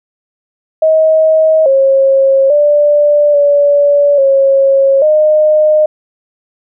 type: tone with pitch steps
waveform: sine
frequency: 633 / 541 / 588 / 575 / 545 / 613 Hz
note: D#5 / C#5 / D5 / D5 / C#5 / D#5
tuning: +30 / -42 / +2 / -37 / -29 / -26 cents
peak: -5 dBFS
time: 0.82-5.86 s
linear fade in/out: 5 ms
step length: 840 ms
effects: none